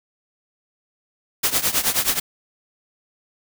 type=noise with tremolo; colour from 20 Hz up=white; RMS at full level=-17 dBFS; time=1.43-2.2 s; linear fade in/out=10 ms; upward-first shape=triangle; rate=9.4 Hz; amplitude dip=90%; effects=none